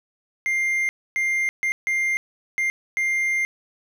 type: tone bursts at uneven times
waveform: triangle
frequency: 2100 Hz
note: C7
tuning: 6 cents sharp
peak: -18 dBFS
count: 6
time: 0.46-0.89 / 1.16-1.49 / 1.63-1.72 / 1.87-2.17 / 2.58-2.7 / 2.97-3.45 s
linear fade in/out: 0 ms
effects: none